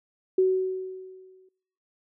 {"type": "tone with exponential decay", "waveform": "sine", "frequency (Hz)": 374.8, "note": "F#4", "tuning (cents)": 22, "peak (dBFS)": -16, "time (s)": [0.38, 1.49], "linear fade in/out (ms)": 5, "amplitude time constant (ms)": 240, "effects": ["noise-tail reverb RT60 0.9 s tail -25 dB re dry"]}